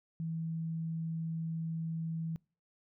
sine tone, 163 Hz, E3, 19 cents flat, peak -34 dBFS, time 0.2-2.36 s, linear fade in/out 0 ms, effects noise-tail reverb RT60 0.4 s tail -26 dB re dry

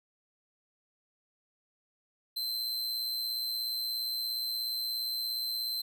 45% pulse tone with amplitude modulation, 4092 Hz, C8, 39 cents flat, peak -29 dBFS, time 2.36-5.82 s, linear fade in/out 10 ms, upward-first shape sine, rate 117 Hz, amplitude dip 45%, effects none

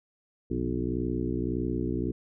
harmonic tone with a mistuned harmonic, 61.74 Hz, B1, in tune, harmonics 1 / 2 / 3 / 4 / 5 / 6 / 7, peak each -35 / -35 / -38 / -33 / -33 / -34 / -39 dBFS, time 0.5-2.12 s, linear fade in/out 10 ms, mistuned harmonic 3, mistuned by -81 cents, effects none

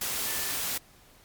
sine tone in noise, 1760 Hz, A6, in tune, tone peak -42 dBFS, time 0.26-0.54 s, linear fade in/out 5 ms, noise white, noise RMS -31 dBFS, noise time 0.01-0.78 s, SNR -14 dB, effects pink hiss -57 dBFS RMS until 1.24 s + MP3 96 kbps

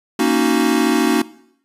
square chord, D# minor seventh, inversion second, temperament equal, 233.1 / 277.2 / 311.1 / 370 Hz, A#3 / C#4 / D#4 / F#4, 0 / 0 / 0 / 0 cents, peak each -20 dBFS, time 0.19-1.22 s, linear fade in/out 5 ms, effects noise-tail reverb RT60 0.7 s tail -19 dB re dry + resampled to 32000 Hz

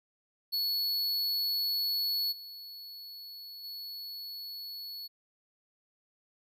square tone with level steps, 4400 Hz, C#8, 14 cents flat, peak -29 / -44 / -40 dBFS, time 0.52-5.08 s, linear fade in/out 20 ms, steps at 2.31 / 3.63 s, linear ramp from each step 20 ms, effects none

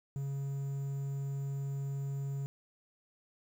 triangle tone with quantisation, 138.59 Hz, C#3, in tune, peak -32 dBFS, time 0.16-2.46 s, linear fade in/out 0 ms, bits 10, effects none

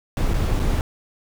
brown noise with dropouts, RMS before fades -20 dBFS, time 0.17-0.81 s, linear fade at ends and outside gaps 1 ms, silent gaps 0.336-0.34 / 0.594-0.598 s, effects none

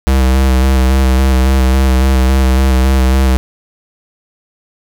square tone with vibrato, 65.41 Hz, C2, in tune, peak -8 dBFS, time 0.07-3.37 s, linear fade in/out 0 ms, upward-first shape square, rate 3.6 Hz, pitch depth 24 cents each way, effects none

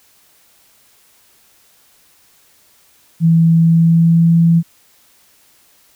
sine tone with pitch glide, 164.81 to 167.11 Hz, E3 to E3, 0 to +24 cents, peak -7 dBFS, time 3.2-4.63 s, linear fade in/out 50 ms, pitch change +24 cents, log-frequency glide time 3.58-4.33 s, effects white hiss -52 dBFS RMS until 5.95 s

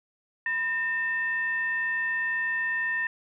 sine tone with frequency modulation, 1818 Hz, A#6, 44 cents flat, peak -25 dBFS, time 0.46-3.07 s, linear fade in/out 2 ms, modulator 818 Hz, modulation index 0.35, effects none

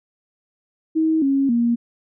sine tone with pitch steps, 318.4 / 274 / 235.8 Hz, D#4 / C#4 / A#3, +40 / -20 / +20 cents, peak -15 dBFS, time 0.95-1.76 s, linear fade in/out 20 ms, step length 270 ms, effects none

